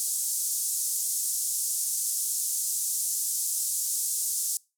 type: band-pass noise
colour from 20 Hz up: white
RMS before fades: -29 dBFS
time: 0-4.57 s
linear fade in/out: 0 ms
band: 6400 to 11000 Hz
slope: 24 dB/octave
effects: noise-tail reverb RT60 0.3 s tail -25 dB re dry